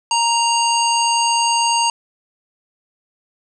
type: harmonic tone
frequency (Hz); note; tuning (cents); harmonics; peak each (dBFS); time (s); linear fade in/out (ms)
932.3; A#5; 0; 1 / 3 / 5 / 7 / 9; -16 / -21 / -23 / -24 / -26; 0.11-1.9; 2
effects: none